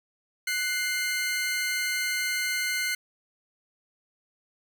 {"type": "tone pair together", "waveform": "sawtooth", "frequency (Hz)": [1487.8, 2104], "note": ["F#6", "C7"], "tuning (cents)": [9, 9], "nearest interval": "tritone", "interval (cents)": 600, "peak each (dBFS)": [-28, -24], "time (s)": [0.47, 2.95], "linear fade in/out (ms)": 5, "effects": []}